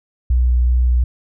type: tone with vibrato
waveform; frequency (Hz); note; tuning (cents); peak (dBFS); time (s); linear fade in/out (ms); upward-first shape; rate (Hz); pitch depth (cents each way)
sine; 61.4; B1; -9; -11; 0.3-1.04; 5; square; 2.6; 9
effects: none